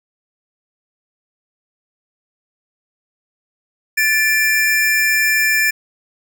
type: tone pair together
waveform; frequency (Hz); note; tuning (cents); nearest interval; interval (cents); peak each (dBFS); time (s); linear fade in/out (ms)
square; 1750.4 / 2377; A6 / D7; -9 / +20; perfect fourth; 529; -16 / -17; 3.97-5.71; 10
effects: none